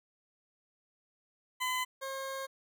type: tone pair in turn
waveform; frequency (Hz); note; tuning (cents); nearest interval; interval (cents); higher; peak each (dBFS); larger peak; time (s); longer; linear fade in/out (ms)
20% pulse; 1014 / 537.1; B5 / C5; +45 / +45; major seventh; 1100; first; -26 / -32; first; 1.6-1.85 / 2.01-2.47; second; 20
effects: none